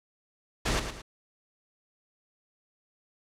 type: noise with echo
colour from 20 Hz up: pink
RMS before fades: -27 dBFS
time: 0.65-0.8 s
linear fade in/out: 10 ms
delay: 110 ms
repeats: 2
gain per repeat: -8 dB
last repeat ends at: 1.02 s
effects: low-pass 7000 Hz 12 dB/octave